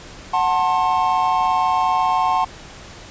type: chord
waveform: triangle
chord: F# diminished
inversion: none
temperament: just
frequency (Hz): 740 / 888 / 1065.6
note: F#5 / A5 / C6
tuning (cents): 0 / +16 / +31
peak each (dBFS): -18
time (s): 0.33-2.45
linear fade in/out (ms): 10
effects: pink hiss -39 dBFS RMS until 3.1 s + resampled to 16000 Hz